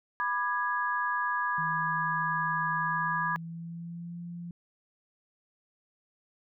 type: chord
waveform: sine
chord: G# diminished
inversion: first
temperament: equal with one note detuned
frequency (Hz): 987.8 / 1197.3 / 1661.2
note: B5 / D6 / G#6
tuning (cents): 0 / +33 / 0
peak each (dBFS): -31 / -33 / -31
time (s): 0.2-3.36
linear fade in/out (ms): 0
type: tone with pitch glide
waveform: sine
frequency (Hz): 160 to 172.48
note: D#3 to F3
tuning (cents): +49 to -21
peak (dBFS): -37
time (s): 1.58-4.51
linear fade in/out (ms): 2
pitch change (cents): +130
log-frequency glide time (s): 2.73-4.2
effects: none